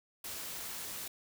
white noise, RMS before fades -42 dBFS, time 0.24-1.08 s, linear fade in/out 5 ms, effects none

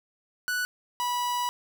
45% pulse tone pair in turn, 1480 / 978.7 Hz, F#6 / B5, 0 / -16 cents, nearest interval perfect fifth, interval 716 cents, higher first, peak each -26 dBFS, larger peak neither, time 0.48-0.65 / 1-1.49 s, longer second, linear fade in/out 0 ms, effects none

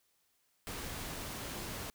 pink noise, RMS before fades -42 dBFS, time 0.67-1.9 s, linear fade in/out 0 ms, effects white hiss -75 dBFS RMS until 1.94 s

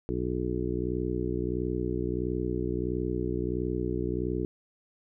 harmonic tone, 61.5 Hz, B1, 7 cents flat, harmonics 1 / 2 / 3 / 4 / 5 / 6 / 7, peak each -35 / -36 / -36 / -41 / -34 / -33 / -36 dBFS, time 0.09-4.45 s, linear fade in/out 0 ms, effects none

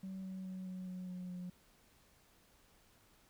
sine tone with pitch steps, 190 / 188.25 / 186.52 / 184.8 / 183.1 / 181.42 / 179.75 Hz, F#3 / F#3 / F#3 / F#3 / F#3 / F#3 / F#3, +46 / +30 / +14 / -2 / -18 / -34 / -50 cents, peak -40 dBFS, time 0.03-1.5 s, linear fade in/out 5 ms, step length 210 ms, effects tanh soft clip ceiling -40 dBFS + pink hiss -68 dBFS RMS until 3.29 s

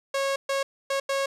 sawtooth tone bursts at uneven times, 548 Hz, C#5, 20 cents flat, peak -20 dBFS, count 4, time 0.14-0.36 / 0.49-0.63 / 0.9-1 / 1.09-1.26 s, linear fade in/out 5 ms, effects low-pass 9000 Hz 12 dB/octave + 10-bit

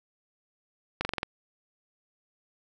slowing click train, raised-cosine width 0.3 ms, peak -13 dBFS, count 6, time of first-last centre 1.01-1.231 s, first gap 40 ms, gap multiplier 1.05, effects none

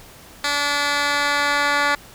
10% pulse tone with band-pass filter sweep, 288.3 Hz, D4, 32 cents flat, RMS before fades -20 dBFS, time 0.44-1.95 s, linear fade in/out 2 ms, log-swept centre 3600 to 2000 Hz, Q 0.83, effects pink hiss -44 dBFS RMS until 2.14 s

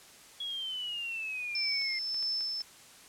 sine exponential sweep, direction down, 3358 to 2093 Hz, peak -34 dBFS, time 0.4-1.99 s, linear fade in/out 5 ms
sine tone with tremolo, 5274 Hz, E8, in tune, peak -29 dBFS, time 1.55-2.62 s, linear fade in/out 2 ms, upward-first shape sine, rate 1.7 Hz, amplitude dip 35%
clicks, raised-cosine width 0.2 ms, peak -32 dBFS, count 5, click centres 1.817 / 2.145 / 2.227 / 2.408 / 2.606 s
effects white hiss -54 dBFS RMS until 3.08 s + low-pass 10000 Hz 12 dB/octave

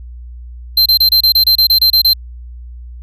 square tone bursts, 4125 Hz, C8, 25 cents flat, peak -7 dBFS, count 12, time 0.77-2.134 s, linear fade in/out 5 ms, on 88 ms, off 28 ms, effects added 60 Hz sine -28 dBFS peak until 3.02 s

